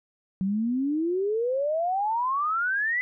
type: exponential sweep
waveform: sine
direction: up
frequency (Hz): 185.1 to 2027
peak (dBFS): -23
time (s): 0.41-3.01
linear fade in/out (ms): 0
effects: none

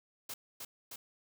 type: noise with echo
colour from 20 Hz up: white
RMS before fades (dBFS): -42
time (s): 0.29-0.34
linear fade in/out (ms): 5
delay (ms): 310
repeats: 2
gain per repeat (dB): -2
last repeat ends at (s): 0.96
effects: none

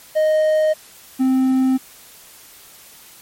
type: tone pair in turn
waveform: triangle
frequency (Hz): 621 / 261.1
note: D#5 / C4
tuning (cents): -3 / -3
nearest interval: octave + minor third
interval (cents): 1500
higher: first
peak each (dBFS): -11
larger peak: neither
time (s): 0.15-0.74 / 1.19-1.78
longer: neither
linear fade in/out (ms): 20
effects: white hiss -44 dBFS RMS until 3.21 s + MP3 64 kbps

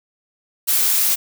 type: noise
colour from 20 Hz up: blue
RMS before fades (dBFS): -17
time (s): 0.67-1.16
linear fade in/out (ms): 20
effects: none

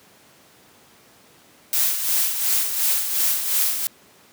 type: noise with tremolo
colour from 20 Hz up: blue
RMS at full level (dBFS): -19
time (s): 1.73-3.87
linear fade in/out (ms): 0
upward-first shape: sine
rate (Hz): 2.8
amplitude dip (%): 55
effects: pink hiss -52 dBFS RMS until 4.32 s + high-pass 150 Hz 12 dB/octave

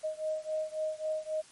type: beating tone pair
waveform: sine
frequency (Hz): 622.3 / 626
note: D#5 / D#5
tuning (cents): 0 / +10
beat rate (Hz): 3.7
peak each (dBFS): -34 / -35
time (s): 0.03-1.42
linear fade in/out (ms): 20
effects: white hiss -56 dBFS RMS until 1.51 s + MP3 48 kbps

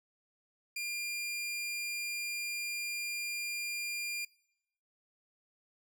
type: tone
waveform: sawtooth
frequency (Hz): 2400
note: D7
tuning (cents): +37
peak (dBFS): -32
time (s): 0.76-4.25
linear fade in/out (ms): 5
effects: noise-tail reverb RT60 0.8 s tail -24 dB re dry

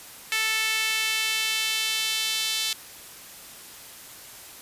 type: tone with high-pass filter sweep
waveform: sawtooth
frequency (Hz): 440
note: A4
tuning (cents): 0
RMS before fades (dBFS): -26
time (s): 0.32-2.73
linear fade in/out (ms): 0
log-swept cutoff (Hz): 2200 to 3500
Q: 1.9
effects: white hiss -44 dBFS RMS until 4.61 s + resampled to 32000 Hz

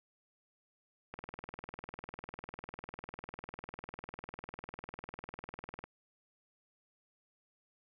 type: click train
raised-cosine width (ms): 0.5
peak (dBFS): -28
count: 95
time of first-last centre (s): 1.14-5.84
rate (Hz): 20
effects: none

